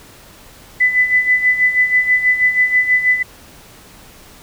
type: tone with tremolo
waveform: sine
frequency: 2000 Hz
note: B6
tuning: 21 cents sharp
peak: -8 dBFS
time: 0.8-3.23 s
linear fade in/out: 10 ms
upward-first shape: sine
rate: 6.2 Hz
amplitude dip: 70%
effects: pink hiss -42 dBFS RMS until 4.42 s